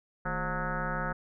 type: tone with frequency modulation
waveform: sine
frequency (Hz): 719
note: F#5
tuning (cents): -50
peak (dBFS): -29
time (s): 0.25-1.13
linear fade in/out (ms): 10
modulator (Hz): 188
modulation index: 4.8
effects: none